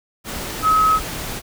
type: tone in noise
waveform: sine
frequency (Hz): 1279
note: D#6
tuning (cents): +47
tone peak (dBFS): -12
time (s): 0.62-1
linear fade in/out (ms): 50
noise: pink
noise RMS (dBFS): -28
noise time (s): 0.24-1.42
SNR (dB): +13
effects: none